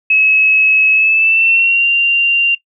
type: tone with pitch glide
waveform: sine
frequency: 2574 to 2775 Hz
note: E7 to F7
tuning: -42 to -12 cents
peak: -8 dBFS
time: 0.1-2.55 s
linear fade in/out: 5 ms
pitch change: +130 cents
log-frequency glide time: 0.93-1.86 s
effects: noise-tail reverb RT60 0.1 s tail -20 dB re dry